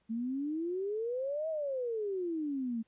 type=exponential two-way sweep; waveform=sine; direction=up then down; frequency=220 to 649 to 220 Hz; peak=-32 dBFS; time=0.09-2.83 s; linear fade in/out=20 ms; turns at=1.49 s; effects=pink hiss -75 dBFS RMS until 2.87 s + resampled to 8000 Hz